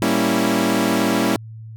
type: chord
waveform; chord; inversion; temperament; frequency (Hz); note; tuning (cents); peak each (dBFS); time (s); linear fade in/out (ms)
sawtooth; G diminished seventh; none; equal; 196 / 233.1 / 277.2 / 329.6; G3 / Bb3 / Db4 / Fb4; 0 / 0 / 0 / 0; -18; 0.02-1.36; 0
effects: added 111 Hz sine -33 dBFS peak until 1.76 s

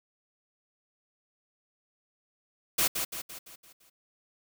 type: noise with echo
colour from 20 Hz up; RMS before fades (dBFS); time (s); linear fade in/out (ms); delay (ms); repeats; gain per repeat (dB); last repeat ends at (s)
white; -25; 2.78-2.88; 10; 170; 6; -6; 3.9
effects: none

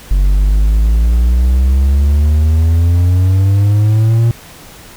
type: exponential sweep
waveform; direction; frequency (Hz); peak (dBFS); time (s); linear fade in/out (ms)
triangle; up; 46.25 to 117.5; -5; 0.11-4.31; 0
effects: pink hiss -36 dBFS RMS until 4.96 s

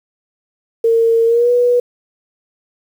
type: tone with pitch glide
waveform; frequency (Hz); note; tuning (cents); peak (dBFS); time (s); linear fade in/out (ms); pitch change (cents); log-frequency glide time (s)
sine; 457.6 to 487.6; A#4 to B4; -32 to -22; -9; 0.84-1.8; 5; +110; 1.26-1.51
effects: 7-bit

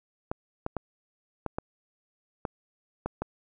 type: clicks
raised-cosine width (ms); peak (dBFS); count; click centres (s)
1; -16; 8; 0.315 / 0.664 / 0.767 / 1.463 / 1.585 / 2.452 / 3.06 / 3.22
effects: none

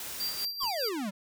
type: noise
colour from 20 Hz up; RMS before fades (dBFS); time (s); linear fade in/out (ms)
white; -39; 0-0.45; 2
type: tone with tremolo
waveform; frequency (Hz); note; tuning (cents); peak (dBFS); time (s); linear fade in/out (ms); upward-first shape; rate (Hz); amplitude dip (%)
square; 4720; D8; +8; -30; 0.2-0.89; 2; sine; 5; 65
type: exponential sweep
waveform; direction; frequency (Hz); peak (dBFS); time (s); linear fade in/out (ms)
square; down; 1174.7 to 185; -32; 0.6-1.11; 20
type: noise with exponential decay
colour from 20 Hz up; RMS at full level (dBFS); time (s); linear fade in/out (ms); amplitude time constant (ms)
pink; -45; 0.63-0.79; 2; 34
effects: none

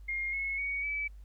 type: tone with pitch steps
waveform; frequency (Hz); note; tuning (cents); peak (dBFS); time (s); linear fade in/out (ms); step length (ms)
sine; 2129 / 2184 / 2240 / 2298; C7 / C#7 / C#7 / D7; +30 / -26 / +18 / -38; -31; 0.08-1.08; 10; 250
effects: added 50 Hz sine -46 dBFS peak until 1.24 s + pink hiss -72 dBFS RMS until 1.24 s

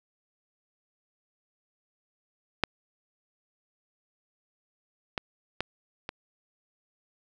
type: clicks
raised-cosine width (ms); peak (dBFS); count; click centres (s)
0.3; -6 / -13 / -12 / -18; 4; 2.637 / 5.178 / 5.606 / 6.091
effects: none

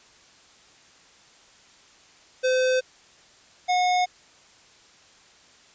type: tone pair in turn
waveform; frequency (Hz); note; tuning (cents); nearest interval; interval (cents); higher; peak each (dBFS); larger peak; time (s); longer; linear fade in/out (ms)
square; 513 / 725.5; C5 / F#5; -34 / -34; tritone; 600; second; -20; neither; 2.43-2.81 / 3.68-4.06; neither; 20
effects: white hiss -54 dBFS RMS until 5.74 s + resampled to 16000 Hz

